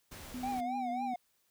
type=noise; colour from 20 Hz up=pink; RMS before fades=-48 dBFS; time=0.11-0.61 s; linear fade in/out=10 ms
type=tone with pitch glide; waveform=sine; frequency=249.8 to 245.9 Hz; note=B3 to B3; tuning=+20 to -7 cents; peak=-38 dBFS; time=0.34-1.14 s; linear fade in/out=5 ms; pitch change=-27 cents; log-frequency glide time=0.67-0.98 s
type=tone with vibrato; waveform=triangle; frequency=754 Hz; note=F#5; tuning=32 cents sharp; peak=-32 dBFS; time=0.43-1.16 s; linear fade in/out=5 ms; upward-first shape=triangle; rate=3.7 Hz; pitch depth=140 cents each way
effects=white hiss -74 dBFS RMS until 1.5 s